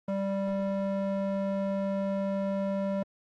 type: tone with band-pass filter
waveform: square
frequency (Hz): 196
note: G3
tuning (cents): 0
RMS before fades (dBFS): -30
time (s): 0.08-3.03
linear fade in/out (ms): 5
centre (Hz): 450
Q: 1.9
effects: Opus 24 kbps